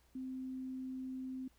sine tone, 259.7 Hz, C4, 13 cents flat, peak -40 dBFS, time 0.15-1.48 s, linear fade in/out 5 ms, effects added 60 Hz sine -69 dBFS peak until 1.58 s + pink hiss -72 dBFS RMS until 1.58 s

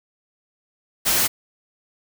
white noise, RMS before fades -19 dBFS, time 1.05-1.28 s, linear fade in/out 20 ms, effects none

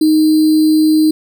sine tone with sample-and-hold, 311.1 Hz, D#4, in tune, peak -7 dBFS, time 0.01-1.11 s, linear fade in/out 5 ms, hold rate 4410 Hz, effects none

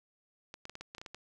clicks, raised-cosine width 0.2 ms, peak -27 dBFS, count 10, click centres 0.541 / 0.654 / 0.696 / 0.754 / 0.81 / 0.949 / 0.982 / 1.015 / 1.062 / 1.146 s, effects none

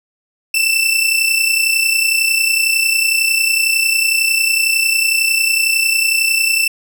sawtooth tone pair together, 2649 / 2680 Hz, E7 / E7, +8 / +28 cents, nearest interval unison, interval 20 cents, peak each -12 dBFS, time 0.54-6.68 s, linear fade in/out 5 ms, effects none

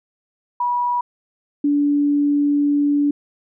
sine tone pair in turn, 972 / 289 Hz, B5 / D4, -28 / -28 cents, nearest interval octave + major sixth, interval 2100 cents, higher first, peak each -17 / -14 dBFS, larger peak second, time 0.6-1.01 / 1.64-3.11 s, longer second, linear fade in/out 5 ms, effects none

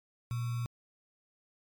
sine tone with sample-and-hold, 119.1 Hz, A#2, 38 cents sharp, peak -31 dBFS, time 0.31-0.66 s, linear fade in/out 0 ms, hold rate 1225 Hz, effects MP3 96 kbps

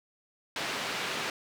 white band-pass noise, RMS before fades -34 dBFS, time 0.56-1.3 s, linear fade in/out 2 ms, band 160 to 3200 Hz, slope 12 dB/octave, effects none

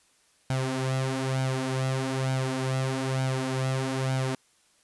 sawtooth tone with flanger, 131.7 Hz, C3, 12 cents sharp, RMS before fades -28 dBFS, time 0.5-4.35 s, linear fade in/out 2 ms, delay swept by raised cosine 1.3 to 6.1 ms, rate 1.1 Hz, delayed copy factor +0.65, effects white hiss -64 dBFS RMS until 4.83 s + resampled to 24000 Hz

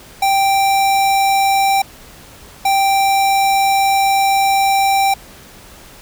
square tone bursts at uneven times, 784 Hz, G5, in tune, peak -12 dBFS, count 2, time 0.22-1.82 / 2.65-5.14 s, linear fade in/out 5 ms, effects pink hiss -40 dBFS RMS until 6.01 s

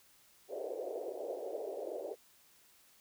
pink band-pass noise, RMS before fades -41 dBFS, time 0.48-2.16 s, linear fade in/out 50 ms, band 380 to 660 Hz, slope 48 dB/octave, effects white hiss -65 dBFS RMS until 3 s

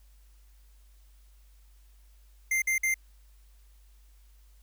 square tone bursts, 2093 Hz, C7, in tune, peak -25 dBFS, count 3, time 2.51-2.942 s, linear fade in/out 5 ms, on 110 ms, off 51 ms, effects added 50 Hz sine -54 dBFS peak until 4.62 s + white hiss -68 dBFS RMS until 4.62 s

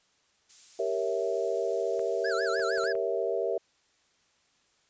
violet noise, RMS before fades -44 dBFS, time 0.49-2.89 s, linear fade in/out 10 ms
sine chord, G diminished seventh, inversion none, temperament equal, 392 / 466.2 / 554.4 / 659.3 Hz, G4 / Bb4 / Db5 / Fb5, 0 / 0 / 0 / 0 cents, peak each -32 / -31 / -34 / -32 dBFS, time 0.79-3.58 s, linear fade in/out 5 ms
clicks, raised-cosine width 0.5 ms, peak -32 dBFS, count 5, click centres 1.994 / 2.596 / 2.779 / 2.838 / 2.953 s
square tone with vibrato, 1510 Hz, F#6, 35 cents sharp, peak -32 dBFS, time 2.24-2.93 s, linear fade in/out 10 ms, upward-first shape sine, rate 6.5 Hz, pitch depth 220 cents each way
effects white hiss -68 dBFS RMS until 4.89 s + resampled to 16000 Hz

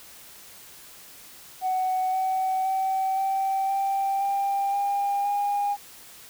sine tone with pitch steps, 747 / 756.1 / 765.3 / 774.7 / 784.1 / 793.7 / 803.4 / 813.2 Hz, F#5 / F#5 / G5 / G5 / G5 / G5 / G5 / G#5, +16 / +37 / -42 / -21 / 0 / +21 / +42 / -37 cents, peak -21 dBFS, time 1.61-5.77 s, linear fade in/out 50 ms, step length 520 ms, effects tanh soft clip ceiling -19 dBFS + white hiss -47 dBFS RMS until 6.29 s

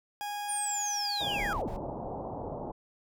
40% pulse tone with pitch glide, 824 to 816.4 Hz, G#5 to G#5, -14 to -30 cents, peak -33 dBFS, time 0.21-1.53 s, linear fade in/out 0 ms, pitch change -16 cents, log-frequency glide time 0.85-1.3 s
sine linear sweep, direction down, 9370 to 66.8 Hz, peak -31 dBFS, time 0.48-1.69 s, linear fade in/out 20 ms
white low-pass noise, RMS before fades -38 dBFS, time 1.2-2.72 s, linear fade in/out 10 ms, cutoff 900 Hz, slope 48 dB/octave
brown noise bursts, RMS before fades -39 dBFS, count 3, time 1.38-1.767 s, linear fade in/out 5 ms, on 93 ms, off 54 ms
effects none

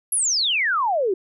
sine exponential sweep, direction down, 11490 to 355.6 Hz, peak -18 dBFS, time 0.12-1.14 s, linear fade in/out 5 ms, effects none

